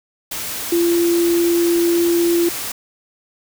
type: tone in noise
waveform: sine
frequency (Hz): 342.4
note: F4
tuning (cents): -34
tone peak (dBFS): -13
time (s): 0.72-2.49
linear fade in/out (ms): 5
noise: white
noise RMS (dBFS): -26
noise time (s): 0.31-2.72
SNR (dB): +10
effects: none